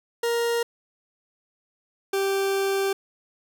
40% pulse tone pair in turn, 469 / 391.1 Hz, A#4 / G4, +11 / -4 cents, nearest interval minor third, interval 315 cents, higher first, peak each -21 dBFS, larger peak neither, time 0.23-0.63 / 2.13-2.93 s, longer second, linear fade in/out 5 ms, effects none

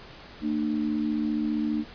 sine tone pair together, 226.5 / 301.5 Hz, A#3 / D4, -50 / +46 cents, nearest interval perfect fourth, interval 496 cents, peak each -27 dBFS, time 0.41-1.85 s, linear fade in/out 50 ms, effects pink hiss -46 dBFS RMS until 1.94 s + resampled to 11025 Hz

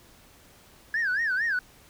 sine tone with vibrato, 1661.2 Hz, G#6, in tune, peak -22 dBFS, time 0.94-1.59 s, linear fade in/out 2 ms, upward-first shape sine, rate 4.4 Hz, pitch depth 210 cents each way, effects tanh soft clip ceiling -21 dBFS + pink hiss -55 dBFS RMS until 1.89 s

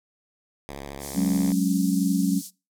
5% pulse tone with vibrato, 69.9 Hz, C#2, 15 cents sharp, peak -24 dBFS, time 0.69-1.52 s, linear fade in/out 0 ms, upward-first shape sine, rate 14 Hz, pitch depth 71 cents each way
white band-pass noise, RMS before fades -39 dBFS, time 0.99-2.51 s, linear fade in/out 50 ms, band 4700 to 12000 Hz, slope 24 dB/octave
sine chord, F# suspended second, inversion none, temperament equal, 185 / 207.7 / 277.2 Hz, F#3 / G#3 / C#4, 0 / 0 / 0 cents, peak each -22 / -26 / -24 dBFS, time 1.14-2.42 s, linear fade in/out 50 ms
effects noise-tail reverb RT60 0.3 s tail -24 dB re dry

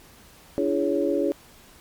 sine tone cluster, 290.6 / 337.3 / 413.9 / 557 Hz, D4 / E4 / G#4 / C#5, -18 / +40 / -6 / +8 cents, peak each -26 dBFS, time 0.58-1.32 s, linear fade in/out 0 ms, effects pink hiss -51 dBFS RMS until 1.8 s + MP3 96 kbps

